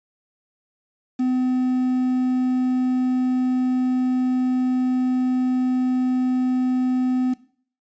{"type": "tone with quantisation", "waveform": "triangle", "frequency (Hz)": 254.2, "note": "C4", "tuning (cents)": -50, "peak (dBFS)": -16, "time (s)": [1.19, 7.34], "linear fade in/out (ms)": 10, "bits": 7, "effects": ["noise-tail reverb RT60 0.5 s tail -18 dB re dry", "resampled to 16000 Hz"]}